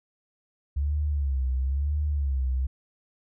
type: tone with vibrato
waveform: sine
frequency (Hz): 69.3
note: C#2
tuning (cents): 0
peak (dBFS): -23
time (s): 0.76-2.67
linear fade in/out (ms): 10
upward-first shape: sine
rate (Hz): 1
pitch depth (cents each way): 130
effects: none